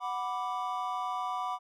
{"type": "chord", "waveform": "triangle", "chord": "B minor", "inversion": "second", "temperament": "equal", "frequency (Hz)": [740, 987.8, 1174.7], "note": ["F#5", "B5", "D6"], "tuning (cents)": [0, 0, 0], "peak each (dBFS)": -34, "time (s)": [0, 1.59], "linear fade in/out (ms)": 50, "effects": []}